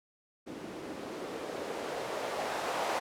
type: noise with low-pass filter sweep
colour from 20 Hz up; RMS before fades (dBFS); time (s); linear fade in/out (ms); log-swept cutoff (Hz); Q
violet; -37; 0.46-3; 20; 290 to 720; 1.7
effects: none